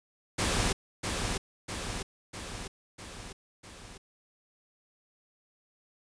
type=noise with echo; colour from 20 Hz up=pink; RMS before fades=-28 dBFS; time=0.38-0.73 s; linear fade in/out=10 ms; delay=650 ms; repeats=5; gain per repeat=-4 dB; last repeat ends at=3.98 s; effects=resampled to 22050 Hz